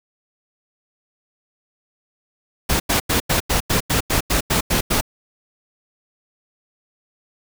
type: noise bursts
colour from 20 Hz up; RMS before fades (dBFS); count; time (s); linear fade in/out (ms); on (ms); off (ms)
pink; -18; 12; 2.69-5.011; 10; 110; 91
effects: none